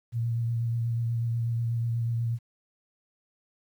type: tone with vibrato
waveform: sine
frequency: 116.54 Hz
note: A#2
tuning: in tune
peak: -25 dBFS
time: 0.12-2.39 s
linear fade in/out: 50 ms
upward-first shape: triangle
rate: 8.2 Hz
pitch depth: 26 cents each way
effects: 10-bit